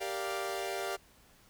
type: chord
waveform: sawtooth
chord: G minor seventh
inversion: none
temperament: equal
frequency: 392 / 466.2 / 587.3 / 698.5 Hz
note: G4 / Bb4 / D5 / F5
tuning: 0 / 0 / 0 / 0 cents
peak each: -34 / -39 / -37 / -35 dBFS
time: 0-0.97 s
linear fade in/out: 20 ms
effects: pink hiss -62 dBFS RMS until 1.49 s